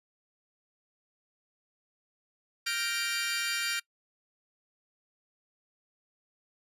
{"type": "chord", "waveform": "20% pulse", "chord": "G minor seventh", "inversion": "third", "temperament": "equal", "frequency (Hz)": [1396.9, 1568, 1864.7, 2349], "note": ["F6", "G6", "Bb6", "D7"], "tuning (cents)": [0, 0, 0, 0], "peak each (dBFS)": [-30, -32, -31, -29], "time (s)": [2.66, 3.8], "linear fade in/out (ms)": 10, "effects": ["noise-tail reverb RT60 0.1 s tail -24 dB re dry", "resampled to 32000 Hz"]}